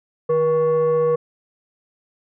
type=tone with frequency modulation; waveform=sine; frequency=480 Hz; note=B4; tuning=49 cents flat; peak=-14 dBFS; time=0.29-1.16 s; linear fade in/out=10 ms; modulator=635 Hz; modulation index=0.43; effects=tanh soft clip ceiling -10 dBFS